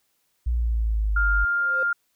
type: exponential sweep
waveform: sine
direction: down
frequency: 60.4 to 48 Hz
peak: -20 dBFS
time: 0.46-1.45 s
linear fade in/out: 10 ms
type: tone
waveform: sine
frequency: 1402 Hz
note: F6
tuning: 6 cents sharp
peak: -20 dBFS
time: 1.16-1.93 s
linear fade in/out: 5 ms
type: tone with exponential growth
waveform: triangle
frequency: 523.3 Hz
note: C5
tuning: in tune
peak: -25 dBFS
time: 1.48-1.83 s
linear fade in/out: 2 ms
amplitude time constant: 76 ms
effects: white hiss -70 dBFS RMS until 2.15 s